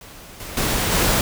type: noise with level steps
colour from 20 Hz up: pink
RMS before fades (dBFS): -41 / -33 / -21 / -18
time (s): 0.01-1.21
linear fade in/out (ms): 2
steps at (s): 0.4 / 0.57 / 0.92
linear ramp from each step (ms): 2
effects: none